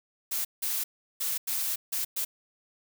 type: noise bursts at uneven times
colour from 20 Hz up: blue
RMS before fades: -30 dBFS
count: 6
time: 0.31-0.45 / 0.62-0.84 / 1.2-1.38 / 1.47-1.76 / 1.92-2.05 / 2.16-2.25 s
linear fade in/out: 10 ms
effects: none